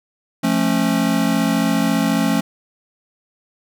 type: chord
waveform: square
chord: F augmented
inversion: none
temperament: just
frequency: 174.61 / 218.3 / 272.8 Hz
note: F3 / A3 / C#4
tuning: 0 / -13 / -28 cents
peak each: -22 / -20 / -20 dBFS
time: 0.43-2.41 s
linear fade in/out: 10 ms
effects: none